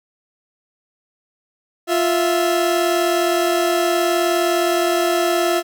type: tone pair together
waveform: 30% pulse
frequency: 349.3 / 659.3 Hz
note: F4 / E5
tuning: 0 / 0 cents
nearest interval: major seventh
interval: 1100 cents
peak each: -15 / -17 dBFS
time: 1.87-5.63 s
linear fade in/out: 50 ms
effects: none